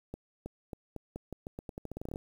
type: accelerating click train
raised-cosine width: 2 ms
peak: -26 dBFS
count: 19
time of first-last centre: 0.14-2.159 s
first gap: 320 ms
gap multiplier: 0.85
effects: 9-bit